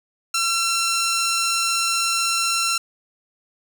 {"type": "tone", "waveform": "10% pulse", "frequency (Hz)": 1354, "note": "E6", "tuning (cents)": 46, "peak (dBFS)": -11, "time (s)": [0.34, 2.78], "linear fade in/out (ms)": 5, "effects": []}